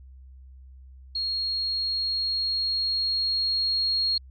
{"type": "tone with level ramp", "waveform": "sine", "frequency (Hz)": 4280, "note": "C8", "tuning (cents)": 38, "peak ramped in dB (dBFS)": [-25, -21], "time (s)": [1.15, 4.18], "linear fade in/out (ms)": 5, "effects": ["added 65 Hz sine -44 dBFS peak until 4.3 s", "MP3 96 kbps"]}